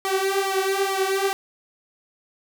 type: tone with flanger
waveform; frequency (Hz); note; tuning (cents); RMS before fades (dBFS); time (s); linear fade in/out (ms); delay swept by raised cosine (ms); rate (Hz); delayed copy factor
sawtooth; 387.6; G4; -20; -23; 0.05-1.33; 0; 0.91 to 4.71; 2.3; +0.8
effects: none